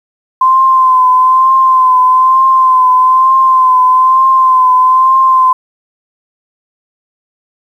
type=tone with vibrato; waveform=sine; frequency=1035 Hz; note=C6; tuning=19 cents flat; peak=-4 dBFS; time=0.41-5.53 s; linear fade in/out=5 ms; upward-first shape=triangle; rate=1.1 Hz; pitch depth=38 cents each way; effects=7-bit